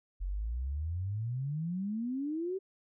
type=exponential sweep; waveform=sine; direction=up; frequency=43.65 to 392 Hz; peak=-32 dBFS; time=0.2-2.59 s; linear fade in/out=20 ms; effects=none